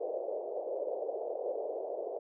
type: band-pass noise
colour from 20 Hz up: pink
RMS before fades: -37 dBFS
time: 0-2.19 s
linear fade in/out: 10 ms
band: 420 to 660 Hz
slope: 48 dB/octave
effects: none